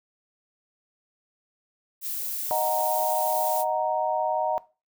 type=noise; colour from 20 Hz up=violet; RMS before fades=-31 dBFS; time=2.01-3.65 s; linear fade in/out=50 ms
type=chord; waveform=sine; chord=D# minor; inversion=none; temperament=equal; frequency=622.3 / 740 / 932.3 Hz; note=D#5 / F#5 / A#5; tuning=0 / 0 / 0 cents; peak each=-27 dBFS; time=2.51-4.58 s; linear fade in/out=0 ms
effects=noise-tail reverb RT60 0.3 s tail -19 dB re dry